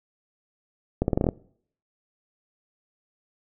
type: accelerating click train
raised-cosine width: 2 ms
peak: -8 dBFS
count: 8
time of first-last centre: 1.02-1.289 s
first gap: 61 ms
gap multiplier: 0.84
effects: noise-tail reverb RT60 0.6 s tail -23 dB re dry